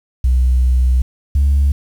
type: tone pair in turn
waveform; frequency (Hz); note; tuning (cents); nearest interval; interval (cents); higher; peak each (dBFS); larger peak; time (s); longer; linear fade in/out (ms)
sine; 63 / 70.08; B1 / C#2; +35 / +19; major second; 184; second; -8; neither; 0.24-1.02 / 1.35-1.72; first; 5
effects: tanh soft clip ceiling -7 dBFS + 7-bit